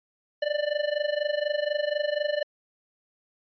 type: tone with amplitude modulation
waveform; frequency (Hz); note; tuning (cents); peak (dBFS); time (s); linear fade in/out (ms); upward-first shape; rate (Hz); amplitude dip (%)
square; 592; D5; +14; -22; 0.42-2.43; 5; sine; 24.1; 85
effects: resampled to 11025 Hz